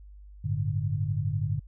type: chord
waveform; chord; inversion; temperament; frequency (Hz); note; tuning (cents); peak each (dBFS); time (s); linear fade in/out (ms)
sine; G suspended second; none; equal; 98 / 110 / 146.83; G2 / A2 / D3; 0 / 0 / 0; -30; 0.44-1.6; 10
effects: added 50 Hz sine -45 dBFS peak until 1.67 s